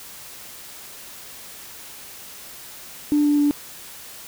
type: tone with pitch steps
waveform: sine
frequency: 294.7 / 292.7 / 290.6 Hz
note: D4 / D4 / D4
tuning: +6 / -6 / -18 cents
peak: -14 dBFS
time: 3.12-3.51 s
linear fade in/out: 0 ms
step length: 130 ms
effects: tanh soft clip ceiling -10 dBFS + white hiss -40 dBFS RMS until 4.27 s